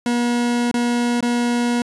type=tone with dropouts; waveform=40% pulse; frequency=240.1 Hz; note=B3; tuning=49 cents flat; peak=-16 dBFS; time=0.06-1.82 s; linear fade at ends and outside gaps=2 ms; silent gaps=0.714-0.741 / 1.207-1.226 s; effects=resampled to 24000 Hz